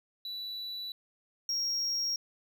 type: tone pair in turn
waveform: triangle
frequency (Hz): 3951 / 5588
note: B7 / F8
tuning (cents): 0 / 0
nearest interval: tritone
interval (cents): 600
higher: second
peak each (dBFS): -35 / -28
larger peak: second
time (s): 0.25-0.92 / 1.49-2.16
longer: neither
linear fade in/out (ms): 2
effects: none